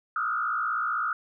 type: tone with frequency modulation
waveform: sine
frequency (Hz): 1330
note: E6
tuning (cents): +15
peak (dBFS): -25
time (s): 0.16-1.13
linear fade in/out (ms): 2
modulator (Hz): 57.9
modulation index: 2
effects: none